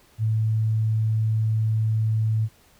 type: tone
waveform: sine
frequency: 110 Hz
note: A2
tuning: in tune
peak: -19 dBFS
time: 0.18-2.49 s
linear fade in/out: 50 ms
effects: pink hiss -57 dBFS RMS until 2.79 s